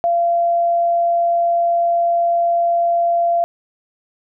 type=tone; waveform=sine; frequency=686 Hz; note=F5; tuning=31 cents flat; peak=-13 dBFS; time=0.04-3.44 s; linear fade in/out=0 ms; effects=none